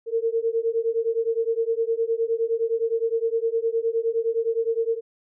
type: beating tone pair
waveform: sine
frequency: 451.9 / 461.6 Hz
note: A4 / A#4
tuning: +46 / -17 cents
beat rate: 9.7 Hz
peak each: -24 dBFS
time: 0.06-5.01 s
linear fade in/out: 50 ms
effects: none